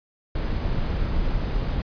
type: noise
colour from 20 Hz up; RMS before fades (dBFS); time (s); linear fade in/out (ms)
brown; -24; 0.35-1.82; 5
effects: resampled to 11025 Hz